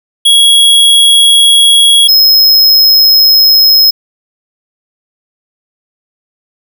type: tone pair in turn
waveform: square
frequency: 3322 / 5138 Hz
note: G#7 / E8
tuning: 0 / -45 cents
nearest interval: minor sixth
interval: 755 cents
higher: second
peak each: -3 dBFS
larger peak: neither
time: 0.25-2.08 / 2.08-3.91 s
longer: neither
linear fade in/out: 10 ms
effects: none